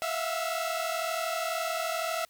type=tone cluster; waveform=sawtooth; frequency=653 / 694 / 726 / 1327 Hz; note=E5 / F5 / F#5 / E6; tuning=-17 / -11 / -33 / +11 cents; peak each=-28 / -32 / -36 / -33 dBFS; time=0.02-2.25 s; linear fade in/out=0 ms; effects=white hiss -65 dBFS RMS until 2.29 s